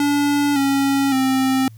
square tone with pitch steps, 287.8 / 275.4 / 263.6 Hz, D4 / C#4 / C4, -35 / -11 / +13 cents, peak -16 dBFS, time 0-1.68 s, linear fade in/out 2 ms, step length 560 ms, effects added 111 Hz sine -38 dBFS peak until 1.77 s + white hiss -58 dBFS RMS until 1.77 s

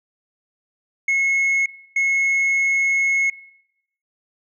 sine tone pair in turn, 2178 / 2178 Hz, C#7 / C#7, -31 / -31 cents, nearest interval unison, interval 0 cents, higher neither, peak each -13 dBFS, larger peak neither, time 1.08-1.66 / 1.96-3.3 s, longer second, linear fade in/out 5 ms, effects noise-tail reverb RT60 0.8 s tail -21 dB re dry + tanh soft clip ceiling -15 dBFS

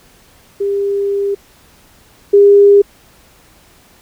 sine tone pair in turn, 400 / 403.7 Hz, G4 / G#4, +35 / -49 cents, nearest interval unison, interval 16 cents, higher second, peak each -13 / -3 dBFS, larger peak second, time 0.6-1.35 / 2.33-2.82 s, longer first, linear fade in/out 10 ms, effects pink hiss -47 dBFS RMS until 4.01 s

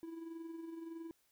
triangle tone with amplitude modulation, 329.6 Hz, E4, in tune, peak -40 dBFS, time 0.03-1.11 s, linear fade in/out 0 ms, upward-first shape sine, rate 21.6 Hz, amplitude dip 50%, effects white hiss -75 dBFS RMS until 1.31 s

